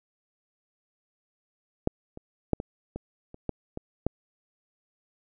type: clicks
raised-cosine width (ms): 2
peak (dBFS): -9 / -27 / -9 / -19 / -21 / -30 / -15 / -21 / -11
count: 9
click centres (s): 1.874 / 2.174 / 2.533 / 2.601 / 2.96 / 3.344 / 3.493 / 3.774 / 4.066
effects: none